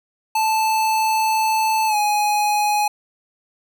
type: tone with pitch glide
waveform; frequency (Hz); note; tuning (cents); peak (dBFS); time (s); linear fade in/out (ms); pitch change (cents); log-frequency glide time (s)
square; 877 to 835; A5 to G#5; -6 to +9; -17; 0.35-2.88; 5; -85; 1.87-1.96
effects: none